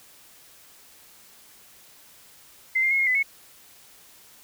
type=tone with pitch steps; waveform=sine; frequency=2072 / 2108 / 2168 / 2143 / 2011 / 2197 Hz; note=C7 / C7 / C#7 / C7 / B6 / C#7; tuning=-17 / +12 / -39 / +41 / +31 / -16 cents; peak=-19 dBFS; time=2.75-3.23 s; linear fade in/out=10 ms; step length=80 ms; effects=white hiss -52 dBFS RMS until 4.43 s